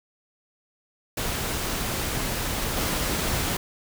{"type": "noise with level steps", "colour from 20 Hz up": "pink", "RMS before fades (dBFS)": [-28, -26], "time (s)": [1.17, 3.57], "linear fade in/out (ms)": 5, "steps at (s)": 2.77, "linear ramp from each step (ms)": 2, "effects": []}